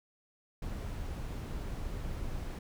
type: noise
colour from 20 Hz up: brown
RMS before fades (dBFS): -38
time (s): 0.62-2.59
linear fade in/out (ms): 5
effects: none